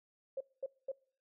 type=tone bursts; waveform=sine; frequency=537 Hz; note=C5; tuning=45 cents sharp; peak=-35 dBFS; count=3; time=0.37-0.918 s; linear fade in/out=5 ms; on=36 ms; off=220 ms; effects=noise-tail reverb RT60 0.5 s tail -24 dB re dry